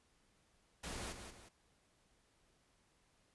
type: noise with echo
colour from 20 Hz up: pink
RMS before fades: -45 dBFS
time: 0.83-1.13 s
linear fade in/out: 10 ms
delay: 180 ms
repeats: 2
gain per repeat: -7 dB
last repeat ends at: 1.49 s
effects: pink hiss -74 dBFS RMS until 3.34 s + resampled to 24000 Hz